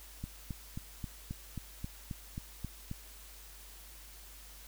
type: click train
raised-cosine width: 5 ms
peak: -26 dBFS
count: 11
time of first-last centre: 0.24-2.914 s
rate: 3.74 Hz
effects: added 50 Hz sine -53 dBFS peak until 4.67 s + white hiss -54 dBFS RMS until 4.67 s